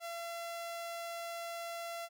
sawtooth tone, 679 Hz, F5, 49 cents flat, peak -36 dBFS, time 0-2.09 s, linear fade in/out 50 ms, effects none

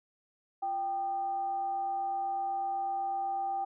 sine tone with frequency modulation, 784 Hz, G5, in tune, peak -30 dBFS, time 0.62-3.65 s, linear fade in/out 10 ms, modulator 436 Hz, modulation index 0.21, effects none

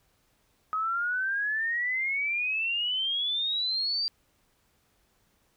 sine exponential sweep, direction up, 1261 to 4731 Hz, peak -26 dBFS, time 0.73-4.08 s, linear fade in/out 0 ms, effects pink hiss -69 dBFS RMS until 5.56 s

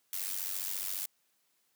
blue noise with amplitude modulation, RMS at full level -33 dBFS, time 0.13-1.06 s, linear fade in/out 2 ms, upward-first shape sine, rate 94.6 Hz, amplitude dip 80%, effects white hiss -74 dBFS RMS until 1.75 s + high-pass 150 Hz 12 dB/octave

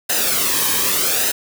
white noise with flanger, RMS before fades -18 dBFS, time 0.09-1.32 s, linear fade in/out 10 ms, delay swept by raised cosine 0.88 to 1.46 ms, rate 0.82 Hz, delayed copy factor -0.65, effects none

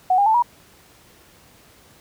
sine tone with pitch steps, 740 / 807 / 880 / 959.7 Hz, F#5 / G#5 / A5 / B5, 0 / -50 / 0 / -50 cents, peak -13 dBFS, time 0.1-0.424 s, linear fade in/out 5 ms, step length 81 ms, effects pink hiss -51 dBFS RMS until 2 s + high-pass 60 Hz 12 dB/octave

